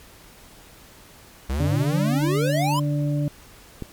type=exponential sweep; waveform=square; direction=up; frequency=62.3 to 1057 Hz; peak=-23 dBFS; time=1.49-2.8 s; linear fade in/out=10 ms
type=harmonic tone; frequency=146.1 Hz; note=D3; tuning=9 cents flat; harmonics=1 / 2 / 4; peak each=-21 / -27 / -33 dBFS; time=1.6-3.28 s; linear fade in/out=0 ms
type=click; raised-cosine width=3 ms; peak=-17 dBFS; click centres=3.823 s
effects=pink hiss -48 dBFS RMS until 3.92 s + MP3 96 kbps